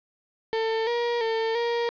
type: tone with pitch steps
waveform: 35% pulse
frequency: 447 / 474.8 / 449.4 / 470.5 Hz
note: A4 / A#4 / A4 / A#4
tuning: +27 / +32 / +37 / +16 cents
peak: -22 dBFS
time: 0.53-1.89 s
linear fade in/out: 0 ms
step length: 340 ms
effects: resampled to 11025 Hz + 8-bit